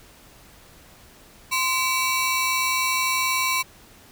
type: ring-modulated tone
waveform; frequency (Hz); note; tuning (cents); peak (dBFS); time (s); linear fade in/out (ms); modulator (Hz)
sawtooth; 1661.2; G#6; 0; -14; 1.51-3.63; 20; 622
effects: pink hiss -50 dBFS RMS until 4.11 s